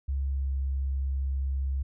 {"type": "tone with pitch glide", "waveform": "sine", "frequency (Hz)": [68.3, 67.52], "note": ["C#2", "C#2"], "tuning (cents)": [-25, -45], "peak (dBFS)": -26, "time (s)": [0.08, 1.83], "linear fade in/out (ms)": 10, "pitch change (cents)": -20, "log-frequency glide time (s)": [0.28, 0.52], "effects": []}